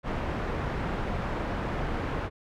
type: low-pass noise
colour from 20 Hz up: pink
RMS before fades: -31 dBFS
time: 0.03-2.3 s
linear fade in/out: 50 ms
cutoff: 1600 Hz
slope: 12 dB/octave
effects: none